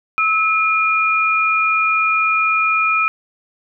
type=tone pair together; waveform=sine; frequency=1300 / 2424 Hz; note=E6 / D#7; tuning=-24 / -46 cents; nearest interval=major seventh; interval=1078 cents; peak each=-16 dBFS; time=0.18-3.08 s; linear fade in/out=0 ms; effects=none